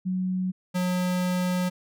sine / square tone pair in turn, 185 / 180.98 Hz, F#3 / F#3, 0 / -38 cents, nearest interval unison, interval 38 cents, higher first, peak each -24 dBFS, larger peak neither, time 0.05-0.52 / 0.74-1.7 s, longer second, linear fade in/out 20 ms, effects none

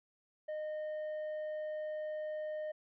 triangle tone with tanh clipping, 614 Hz, D#5, 23 cents flat, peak -38 dBFS, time 0.48-2.72 s, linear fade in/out 10 ms, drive 9 dB, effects none

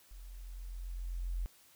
sine tone with level ramp, 43.79 Hz, F1, 5 cents sharp, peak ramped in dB -47 to -32 dBFS, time 0.11-1.46 s, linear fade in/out 0 ms, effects white hiss -63 dBFS RMS until 1.75 s

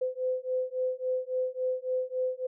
sine beating tone pair, 509 / 512.6 Hz, C5 / C5, -48 / -36 cents, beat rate 3.6 Hz, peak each -31 / -31 dBFS, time 0.01-2.47 s, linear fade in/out 10 ms, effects none

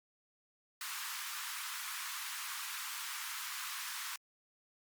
pink high-pass noise, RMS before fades -42 dBFS, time 0.81-4.16 s, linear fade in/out 2 ms, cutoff 1000 Hz, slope 48 dB/octave, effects Opus 48 kbps

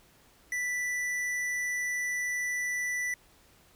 sine tone with hard clipping, 1975.5 Hz, B6, in tune, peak -31 dBFS, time 0.52-3.14 s, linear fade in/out 2 ms, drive 11 dB, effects pink hiss -61 dBFS RMS until 3.75 s

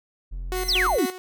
triangle tone, 43.65 Hz, F1, in tune, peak -27 dBFS, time 0.31-0.97 s, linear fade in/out 20 ms
sawtooth tone with tremolo, 368.6 Hz, F#4, 7 cents flat, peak -22 dBFS, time 0.52-1.18 s, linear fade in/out 0 ms, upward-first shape square, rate 4.3 Hz, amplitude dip 70%
5% pulse tone with vibrato, 2044 Hz, C7, 41 cents flat, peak -24 dBFS, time 0.53-1.13 s, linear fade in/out 50 ms, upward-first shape triangle, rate 3.6 Hz, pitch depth 41 cents each way
sine exponential sweep, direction down, 5940 to 227.8 Hz, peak -19 dBFS, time 0.68-1.06 s, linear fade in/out 10 ms
effects none

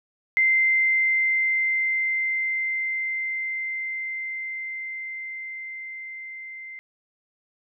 sine tone with level ramp, 2082 Hz, C7, 9 cents flat, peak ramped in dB -16 to -36 dBFS, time 0.37-6.79 s, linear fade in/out 0 ms, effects none

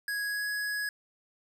square tone with pitch glide, 1661.2 to 1673.7 Hz, G#6 to G#6, 0 to +13 cents, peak -31 dBFS, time 0.08-0.89 s, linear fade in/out 2 ms, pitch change +13 cents, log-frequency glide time 0.24-0.48 s, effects none

